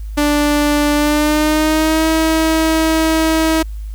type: tone with pitch glide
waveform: sawtooth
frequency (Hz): 293.7 to 320.3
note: D4 to E4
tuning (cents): 0 to -50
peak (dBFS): -8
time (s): 0.17-3.63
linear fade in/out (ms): 10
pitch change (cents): +150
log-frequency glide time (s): 0.94-2.08
effects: added 52 Hz sine -23 dBFS peak until 3.94 s + white hiss -51 dBFS RMS until 3.94 s